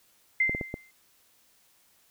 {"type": "tone with exponential decay", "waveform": "sine", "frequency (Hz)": 2083, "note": "C7", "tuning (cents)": -8, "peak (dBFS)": -19, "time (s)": [0.4, 0.91], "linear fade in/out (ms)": 5, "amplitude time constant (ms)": 110}
{"type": "clicks", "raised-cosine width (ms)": 2, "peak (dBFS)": -19, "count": 4, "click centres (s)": [0.495, 0.549, 0.612, 0.741]}
{"effects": ["white hiss -64 dBFS RMS until 2.1 s"]}